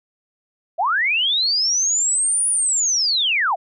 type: linear two-way sweep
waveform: sine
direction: up then down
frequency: 607 to 9810 to 607 Hz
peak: -16 dBFS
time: 0.78-3.56 s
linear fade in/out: 20 ms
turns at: 2.48 s
effects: none